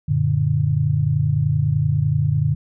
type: chord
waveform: sine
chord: Gb augmented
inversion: none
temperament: equal with one note detuned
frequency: 93.47 / 116.54 / 146.83 Hz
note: Gb2 / Bb2 / D3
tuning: +18 / 0 / 0 cents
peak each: -23 / -21 / -18 dBFS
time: 0.08-2.55 s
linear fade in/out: 10 ms
effects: none